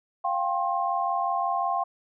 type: chord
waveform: sine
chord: F suspended second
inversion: none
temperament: equal with one note detuned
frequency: 698.5 / 784 / 1065.4 Hz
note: F5 / G5 / C6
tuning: 0 / 0 / +31 cents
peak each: -28 dBFS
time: 0.24-1.84 s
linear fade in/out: 10 ms
effects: none